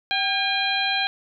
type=harmonic tone with a mistuned harmonic; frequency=807 Hz; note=G#5; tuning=50 cents flat; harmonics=1 / 2 / 3 / 4 / 5; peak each=-27 / -27 / -27 / -27 / -27 dBFS; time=0.11-1.07 s; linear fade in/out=0 ms; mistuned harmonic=1; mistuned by=-68 cents; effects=none